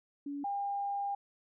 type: tone pair in turn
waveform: sine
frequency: 284.7 / 802.7 Hz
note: C#4 / G5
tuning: +46 / +41 cents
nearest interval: octave + tritone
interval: 1795 cents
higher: second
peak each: -36 / -32 dBFS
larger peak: second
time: 0.26-0.44 / 0.44-1.15 s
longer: second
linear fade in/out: 5 ms
effects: none